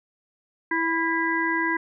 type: harmonic tone with a mistuned harmonic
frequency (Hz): 329.6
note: E4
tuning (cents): 0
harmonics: 1 / 3 / 5 / 6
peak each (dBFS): -27 / -27 / -27 / -27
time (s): 0.71-1.77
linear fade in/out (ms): 5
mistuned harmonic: 5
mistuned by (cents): -21
effects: none